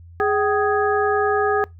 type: harmonic tone with a mistuned harmonic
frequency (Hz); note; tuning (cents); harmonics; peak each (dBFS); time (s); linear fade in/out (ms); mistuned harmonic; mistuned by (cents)
415.3; G#4; 0; 1 / 2 / 3 / 4; -19 / -22 / -24 / -25; 0.2-1.64; 0; 2; -130
effects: noise-tail reverb RT60 0.2 s tail -24 dB re dry + added 85 Hz sine -40 dBFS peak until 1.79 s